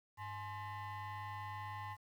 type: tone with frequency modulation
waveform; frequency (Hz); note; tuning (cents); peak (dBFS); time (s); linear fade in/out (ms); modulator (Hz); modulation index
sine; 101; G#2; -48; -40; 0.17-1.97; 50; 950; 1.5
effects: tanh soft clip ceiling -41 dBFS + 11-bit